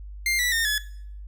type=tone with pitch steps; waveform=sawtooth; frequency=2100 / 1959.4 / 1828.2 / 1705.7 Hz; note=C7 / B6 / A#6 / G#6; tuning=+6 / -14 / -34 / +46 cents; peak=-18 dBFS; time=0.26-0.78 s; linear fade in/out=2 ms; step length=130 ms; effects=noise-tail reverb RT60 0.6 s tail -18 dB re dry + added 50 Hz sine -36 dBFS peak until 1.27 s